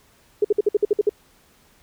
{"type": "tone bursts", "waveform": "sine", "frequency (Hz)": 415.3, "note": "G#4", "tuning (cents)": 0, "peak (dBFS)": -13, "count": 9, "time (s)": [0.42, 1.094], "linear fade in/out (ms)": 5, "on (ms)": 26, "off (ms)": 55, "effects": ["pink hiss -57 dBFS RMS until 1.82 s"]}